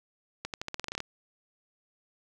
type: accelerating click train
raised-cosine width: 0.2 ms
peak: -17 dBFS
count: 12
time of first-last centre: 0.45-1.004 s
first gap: 88 ms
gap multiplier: 0.88
effects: none